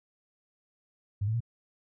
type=tone with pitch steps; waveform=sine; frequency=101 / 110.1 / 117 Hz; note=G#2 / A2 / A#2; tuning=-48 / +2 / +7 cents; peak=-26 dBFS; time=1.21-1.405 s; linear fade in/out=10 ms; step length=65 ms; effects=none